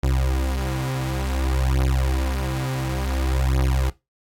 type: beating tone pair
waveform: 30% pulse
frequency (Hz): 65.41 / 65.97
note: C2 / C2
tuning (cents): 0 / +15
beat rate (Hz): 0.56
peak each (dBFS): -21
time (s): 0.03-3.9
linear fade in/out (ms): 5
effects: noise-tail reverb RT60 0.2 s tail -17 dB re dry + AAC 48 kbps